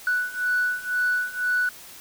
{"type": "beating tone pair", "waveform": "sine", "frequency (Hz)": [1480, 1482], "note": ["F#6", "F#6"], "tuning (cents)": [0, 2], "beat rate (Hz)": 2, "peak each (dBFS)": [-25, -23], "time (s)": [0.07, 1.69], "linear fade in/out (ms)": 2, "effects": ["tanh soft clip ceiling -16 dBFS", "white hiss -44 dBFS RMS until 2 s"]}